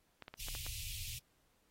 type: clicks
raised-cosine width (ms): 0.3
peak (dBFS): -31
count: 6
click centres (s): 0.223 / 0.281 / 0.34 / 0.485 / 0.551 / 0.665
type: band-stop noise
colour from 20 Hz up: pink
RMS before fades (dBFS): -44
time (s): 0.39-1.19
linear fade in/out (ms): 10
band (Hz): 120 to 2400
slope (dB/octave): 48
effects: pink hiss -75 dBFS RMS until 1.7 s + AAC 48 kbps